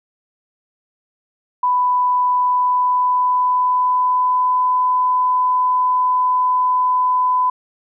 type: tone with pitch glide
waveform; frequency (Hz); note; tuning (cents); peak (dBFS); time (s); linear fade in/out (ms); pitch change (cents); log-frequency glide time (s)
sine; 994 to 1004.4; B5 to B5; +11 to +29; -13; 1.63-7.5; 5; +18; 2.35-4.59
effects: none